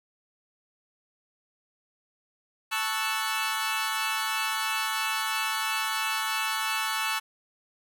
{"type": "chord", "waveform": "20% pulse", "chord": "F# minor seventh", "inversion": "first", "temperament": "equal", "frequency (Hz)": [880, 1108.7, 1318.5, 1480], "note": ["A5", "C#6", "E6", "F#6"], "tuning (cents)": [0, 0, 0, 0], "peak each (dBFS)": [-27, -28, -27, -29], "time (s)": [2.71, 7.2], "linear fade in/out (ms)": 20, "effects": []}